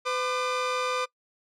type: tone pair together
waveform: sawtooth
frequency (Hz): 504.9 / 1200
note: B4 / D6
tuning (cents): +38 / +37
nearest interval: octave + minor third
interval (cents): 1499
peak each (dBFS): -25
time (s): 0.05-1.06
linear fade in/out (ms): 20
effects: noise-tail reverb RT60 0.1 s tail -22 dB re dry + low-pass 6000 Hz 12 dB/octave